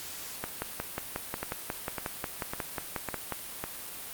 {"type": "two click trains", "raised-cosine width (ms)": 0.5, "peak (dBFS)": [-16, -17], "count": [17, 5], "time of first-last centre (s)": [[0.44, 3.323], [1.43, 3.64]], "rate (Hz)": [5.55, 1.81], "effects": ["white hiss -41 dBFS RMS until 4.13 s", "Opus 48 kbps"]}